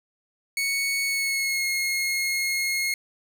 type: tone with pitch glide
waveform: sawtooth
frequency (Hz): 2218 to 2156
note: C#7 to C#7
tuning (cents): 0 to -49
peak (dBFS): -20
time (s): 0.57-2.94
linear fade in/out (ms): 2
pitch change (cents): -49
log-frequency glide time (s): 1.04-1.66
effects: none